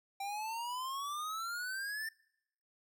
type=exponential sweep; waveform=square; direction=up; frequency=782 to 1800 Hz; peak=-38 dBFS; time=0.2-2.09 s; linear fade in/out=5 ms; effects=noise-tail reverb RT60 0.8 s tail -25 dB re dry